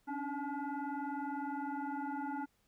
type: tone with frequency modulation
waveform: sine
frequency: 293.9 Hz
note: D4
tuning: 1 cent sharp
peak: -36 dBFS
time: 0.07-2.46 s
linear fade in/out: 20 ms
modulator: 568 Hz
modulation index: 1.6
effects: pink hiss -75 dBFS RMS until 2.67 s